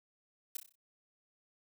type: noise with echo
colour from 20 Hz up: blue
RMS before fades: -38 dBFS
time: 0.55-0.57 s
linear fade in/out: 5 ms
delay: 31 ms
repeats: 6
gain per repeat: -6 dB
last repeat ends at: 0.756 s
effects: none